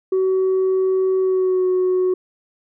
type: tone with pitch glide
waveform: sine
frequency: 377.2 to 368.2 Hz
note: F#4 to F#4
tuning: +33 to -8 cents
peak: -13 dBFS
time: 0.12-2.14 s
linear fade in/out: 5 ms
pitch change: -41 cents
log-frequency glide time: 1.19-1.67 s
effects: tanh soft clip ceiling -13 dBFS